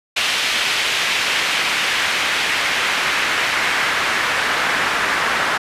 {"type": "noise with band-pass filter sweep", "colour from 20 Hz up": "pink", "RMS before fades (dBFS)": -19, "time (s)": [0.16, 5.58], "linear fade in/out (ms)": 10, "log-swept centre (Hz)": [2900, 1500], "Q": 1.3, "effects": ["resampled to 32000 Hz"]}